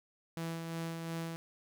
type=tone with tremolo; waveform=sawtooth; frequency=165.2 Hz; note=E3; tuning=4 cents sharp; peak=-32 dBFS; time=0.37-1.36 s; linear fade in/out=0 ms; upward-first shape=sine; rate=2.8 Hz; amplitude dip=35%; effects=none